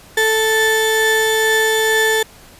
35% pulse tone pair together, 440 / 1757.8 Hz, A4 / A6, 0 / -2 cents, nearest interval 2 octaves, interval 2398 cents, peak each -14 dBFS, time 0.17-2.23 s, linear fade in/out 5 ms, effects pink hiss -43 dBFS RMS until 2.59 s + resampled to 32000 Hz

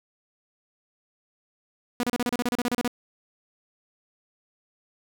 sawtooth tone bursts, 243.4 Hz, B3, 25 cents flat, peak -19 dBFS, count 14, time 2-2.877 s, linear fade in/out 0 ms, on 32 ms, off 33 ms, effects none

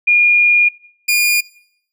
sine / sawtooth tone pair in turn, 2426 / 2426 Hz, D#7 / D#7, -44 / -44 cents, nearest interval unison, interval 0 cents, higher neither, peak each -8 dBFS, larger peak neither, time 0.07-0.69 / 1.08-1.41 s, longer first, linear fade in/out 10 ms, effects noise-tail reverb RT60 0.7 s tail -22 dB re dry

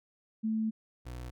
sine / 30% pulse tone pair in turn, 220 / 61.31 Hz, A3 / B1, 0 / -12 cents, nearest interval octave + minor seventh, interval 2212 cents, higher first, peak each -28 / -37 dBFS, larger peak first, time 0.43-0.71 / 1.05-1.31 s, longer first, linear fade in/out 20 ms, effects none

